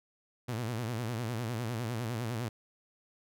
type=tone with vibrato; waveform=sawtooth; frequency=116.54 Hz; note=A#2; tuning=in tune; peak=-29 dBFS; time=0.48-2.49 s; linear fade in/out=10 ms; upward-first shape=sine; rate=9.9 Hz; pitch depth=130 cents each way; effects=none